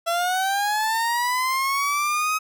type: linear sweep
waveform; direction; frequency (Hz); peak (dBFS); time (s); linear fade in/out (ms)
30% pulse; up; 668 to 1273; -18; 0.06-2.39; 20
effects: none